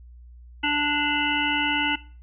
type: harmonic tone with a mistuned harmonic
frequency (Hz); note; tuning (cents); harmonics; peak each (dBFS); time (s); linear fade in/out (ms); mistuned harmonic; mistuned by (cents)
293.7; D4; 0; 1 / 3 / 5 / 7 / 9 / 10; -28 / -28 / -28 / -28 / -28 / -28; 0.63-1.96; 10; 9; +21
effects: noise-tail reverb RT60 0.4 s tail -19 dB re dry + added 60 Hz sine -43 dBFS peak until 2.22 s